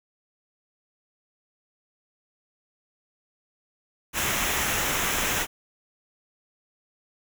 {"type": "noise with comb filter", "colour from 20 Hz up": "pink", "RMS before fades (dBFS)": -26, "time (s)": [4.13, 5.47], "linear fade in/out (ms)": 50, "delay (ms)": 0.22, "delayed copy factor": -0.6, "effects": []}